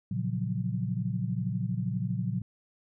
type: chord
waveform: sine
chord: Gb major seventh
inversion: first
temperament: equal with one note detuned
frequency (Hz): 116.54 / 138.59 / 174.61 / 187.04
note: Bb2 / Db3 / F3 / Gb3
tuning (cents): 0 / 0 / 0 / +19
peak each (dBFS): -32 / -35 / -34 / -34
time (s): 0.11-2.42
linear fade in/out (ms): 5
effects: none